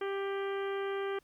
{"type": "harmonic tone with a mistuned harmonic", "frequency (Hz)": 394, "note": "G4", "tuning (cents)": 9, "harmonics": [1, 2, 3, 4, 5, 6, 7, 8], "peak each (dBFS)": [-33, -44, -43, -45, -48, -51, -55, -52], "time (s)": [0.01, 1.19], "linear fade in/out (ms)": 5, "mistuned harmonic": 7, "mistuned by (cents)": 25, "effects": ["pink hiss -70 dBFS RMS until 1.23 s"]}